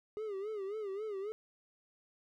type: tone with vibrato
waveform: triangle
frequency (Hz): 410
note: G#4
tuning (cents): -22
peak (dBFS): -35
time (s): 0.17-1.32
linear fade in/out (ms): 0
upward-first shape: sine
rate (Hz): 3.7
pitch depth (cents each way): 120
effects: none